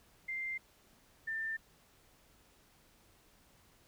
sine tone pair in turn, 2093 / 1789.1 Hz, C7 / A6, 0 / +28 cents, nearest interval minor third, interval 272 cents, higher first, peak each -36 / -35 dBFS, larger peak second, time 0.28-0.58 / 1.27-1.57 s, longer neither, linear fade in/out 10 ms, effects pink hiss -66 dBFS RMS until 3.87 s

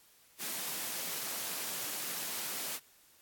white high-pass noise, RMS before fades -38 dBFS, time 0.38-2.8 s, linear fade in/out 50 ms, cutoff 140 Hz, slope 24 dB/octave, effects white hiss -63 dBFS RMS until 3.21 s + AAC 64 kbps

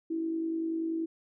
sine tone with amplitude modulation, 326.5 Hz, E4, 17 cents flat, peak -27 dBFS, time 0.1-1.06 s, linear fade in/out 10 ms, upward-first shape sine, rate 50.3 Hz, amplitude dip 45%, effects none

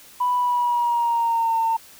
sine tone with pitch glide, 987.8 to 905.8 Hz, B5 to A#5, 0 to -50 cents, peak -17 dBFS, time 0.2-1.77 s, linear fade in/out 10 ms, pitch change -150 cents, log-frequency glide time 0.36-1.57 s, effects tanh soft clip ceiling -13 dBFS + white hiss -47 dBFS RMS until 1.99 s

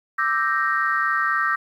sine chord, E half-diminished seventh, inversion third, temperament equal, 1174.7 / 1318.5 / 1568 / 1864.7 Hz, D6 / E6 / G6 / Bb6, 0 / 0 / 0 / 0 cents, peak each -24 dBFS, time 0.18-1.56 s, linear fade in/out 10 ms, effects tanh soft clip ceiling -8 dBFS + 9-bit

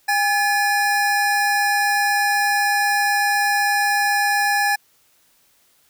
square tone pair together, 810.8 / 1718 Hz, G#5 / A6, -42 / -42 cents, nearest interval octave + minor second, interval 1300 cents, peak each -20 dBFS, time 0.08-4.76 s, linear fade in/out 10 ms, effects white hiss -59 dBFS RMS until 5.89 s

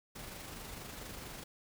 pink noise with amplitude modulation, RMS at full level -45 dBFS, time 0.15-1.44 s, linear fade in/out 10 ms, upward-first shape sine, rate 24.4 Hz, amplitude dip 35%, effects none

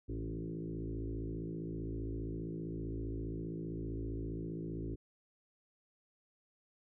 sine tone with frequency modulation, 109.9 Hz, A2, 2 cents flat, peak -37 dBFS, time 0.08-4.96 s, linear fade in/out 20 ms, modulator 55.2 Hz, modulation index 5, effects none

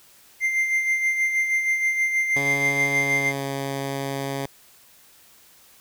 triangle tone with tremolo, 2093 Hz, C7, in tune, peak -16 dBFS, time 0.4-3.33 s, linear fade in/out 50 ms, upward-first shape sine, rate 6.3 Hz, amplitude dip 50%
10% pulse tone with pitch glide, 140 to 137.59 Hz, C#3 to C#3, +18 to -13 cents, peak -18 dBFS, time 2.36-4.46 s, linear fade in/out 2 ms, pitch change -31 cents, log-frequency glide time 2.89-3.51 s
effects white hiss -53 dBFS RMS until 5.8 s

